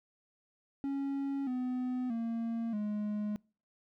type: tone with pitch steps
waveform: triangle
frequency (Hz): 276.4 / 252 / 229.8 / 209.5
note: C#4 / B3 / A#3 / G#3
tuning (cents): -5 / +35 / -25 / +15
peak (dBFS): -30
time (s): 0.84-3.36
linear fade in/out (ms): 0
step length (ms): 630
effects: noise-tail reverb RT60 0.4 s tail -26 dB re dry